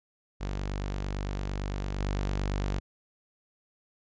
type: tone with level steps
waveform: sawtooth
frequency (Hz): 48.86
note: G1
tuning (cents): -5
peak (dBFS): -27 / -24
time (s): 0.4-2.8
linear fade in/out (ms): 20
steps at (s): 1.99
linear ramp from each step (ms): 2
effects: resampled to 16000 Hz